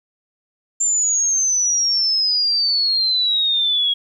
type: exponential sweep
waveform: sine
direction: down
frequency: 7300 to 3300 Hz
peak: -15 dBFS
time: 0.8-3.94 s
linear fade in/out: 10 ms
effects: 9-bit